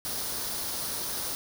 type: noise with comb filter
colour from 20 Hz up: white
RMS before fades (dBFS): -33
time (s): 0.05-1.35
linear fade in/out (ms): 0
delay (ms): 0.2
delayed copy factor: +0.5
effects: none